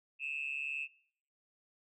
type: tone with amplitude modulation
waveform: sine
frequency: 2604 Hz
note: E7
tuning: 22 cents flat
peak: -31 dBFS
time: 0.19-0.88 s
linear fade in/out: 50 ms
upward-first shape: sine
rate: 142 Hz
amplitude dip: 90%
effects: noise-tail reverb RT60 0.6 s tail -20 dB re dry + tanh soft clip ceiling -28 dBFS